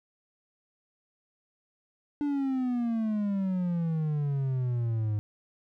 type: exponential sweep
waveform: triangle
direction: down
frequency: 294.4 to 103.83 Hz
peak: -24 dBFS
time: 2.21-5.19 s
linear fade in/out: 0 ms
effects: none